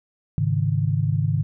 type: chord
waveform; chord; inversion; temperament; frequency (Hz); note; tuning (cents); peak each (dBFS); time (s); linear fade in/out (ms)
sine; Ab suspended fourth; none; equal with one note detuned; 103.83 / 135.9 / 155.56; Ab2 / Db3 / Eb3; 0 / -34 / 0; -23; 0.38-1.43; 0
effects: none